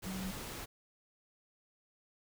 sine tone in noise, 188.4 Hz, F#3, 32 cents sharp, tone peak -38 dBFS, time 0.05-0.32 s, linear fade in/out 20 ms, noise pink, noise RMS -44 dBFS, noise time 0.02-0.66 s, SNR +3 dB, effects none

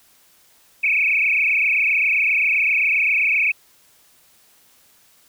sine tone with frequency modulation, 2410 Hz, D7, 44 cents sharp, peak -15 dBFS, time 0.83-3.52 s, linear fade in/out 10 ms, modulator 27.6 Hz, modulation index 7.2, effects white hiss -55 dBFS RMS until 5.28 s

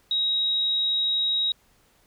sine tone, 3807 Hz, A#7, 36 cents sharp, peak -21 dBFS, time 0.11-1.52 s, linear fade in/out 2 ms, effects pink hiss -62 dBFS RMS until 2.06 s

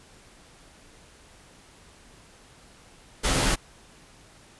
pink noise with comb filter, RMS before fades -23 dBFS, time 3.23-3.56 s, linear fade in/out 20 ms, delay 13 ms, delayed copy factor -0.75, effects pink hiss -53 dBFS RMS until 4.59 s + resampled to 24000 Hz

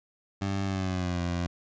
20% pulse tone with pitch glide, 98 to 87.31 Hz, G2 to F2, 0 to 0 cents, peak -23 dBFS, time 0.41-1.47 s, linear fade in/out 10 ms, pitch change -200 cents, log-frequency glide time 0.64-1.21 s, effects resampled to 16000 Hz

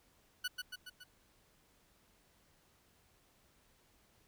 20% pulse tone with echo, 1480 Hz, F#6, in tune, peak -30 dBFS, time 0.44-0.48 s, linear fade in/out 10 ms, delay 140 ms, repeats 4, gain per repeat -4 dB, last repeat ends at 1.04 s, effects pink hiss -70 dBFS RMS until 4.27 s

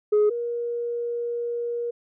sine tone pair in turn, 420 / 474.5 Hz, G#4 / A#4, +19 / +31 cents, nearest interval major second, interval 212 cents, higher second, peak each -14 / -25 dBFS, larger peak first, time 0.12-0.3 / 0.3-1.91 s, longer second, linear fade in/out 10 ms, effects tanh soft clip ceiling -14 dBFS

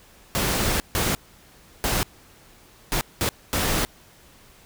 pink noise bursts at uneven times, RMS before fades -23 dBFS, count 6, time 0.35-0.8 / 0.95-1.15 / 1.84-2.03 / 2.92-3.01 / 3.21-3.29 / 3.53-3.85 s, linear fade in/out 0 ms, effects pink hiss -52 dBFS RMS until 4.65 s

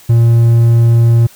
triangle tone, 116.54 Hz, A#2, in tune, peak -3 dBFS, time 0.09-1.27 s, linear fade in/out 10 ms, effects white hiss -41 dBFS RMS until 1.35 s

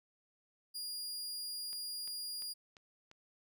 sawtooth tone, 4840 Hz, D#8, 49 cents flat, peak -37 dBFS, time 0.74-2.54 s, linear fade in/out 20 ms
click train, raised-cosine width 0.2 ms, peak -38 dBFS, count 5, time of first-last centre 1.73-3.114 s, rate 2.89 Hz
effects none

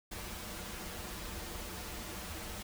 pink noise with comb filter, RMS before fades -43 dBFS, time 0.11-2.63 s, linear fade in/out 10 ms, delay 7.4 ms, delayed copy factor -0.8, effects none

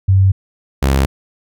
sine / sawtooth tone pair in turn, 96 / 67.71 Hz, G2 / C#2, -36 / -40 cents, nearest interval tritone, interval 604 cents, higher first, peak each -7 dBFS, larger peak neither, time 0.08-0.32 / 0.82-1.06 s, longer neither, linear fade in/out 10 ms, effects none

